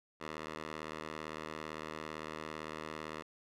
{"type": "tone with band-pass filter", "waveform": "10% pulse", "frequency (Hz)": 77.78, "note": "D#2", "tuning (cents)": 0, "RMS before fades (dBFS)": -44, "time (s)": [0.2, 3.23], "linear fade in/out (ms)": 20, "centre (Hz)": 1400, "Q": 0.58, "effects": []}